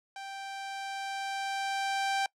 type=tone with level ramp; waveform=sawtooth; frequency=784 Hz; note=G5; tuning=in tune; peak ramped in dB=-36 to -23 dBFS; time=0.16-2.26 s; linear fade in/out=2 ms; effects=noise-tail reverb RT60 0.1 s tail -24 dB re dry + low-pass 7000 Hz 12 dB/octave